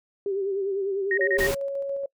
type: tone with vibrato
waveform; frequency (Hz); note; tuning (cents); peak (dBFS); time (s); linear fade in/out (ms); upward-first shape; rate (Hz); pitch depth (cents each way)
sine; 392; G4; 0; -24; 0.26-1.51; 2; sine; 10; 57
type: tone bursts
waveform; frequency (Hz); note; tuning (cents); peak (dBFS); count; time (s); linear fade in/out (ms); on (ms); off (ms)
sine; 1864.7; A#6; 0; -22; 4; 1.11-1.469; 2; 65; 33
type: tone with tremolo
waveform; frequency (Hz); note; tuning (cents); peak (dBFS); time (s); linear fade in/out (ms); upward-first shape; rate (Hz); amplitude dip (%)
sine; 554.4; C#5; 0; -25; 1.19-2.06; 5; square; 7.1; 25
type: noise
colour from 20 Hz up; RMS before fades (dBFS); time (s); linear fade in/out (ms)
pink; -30; 1.38-1.55; 10
effects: noise-tail reverb RT60 0.1 s tail -24 dB re dry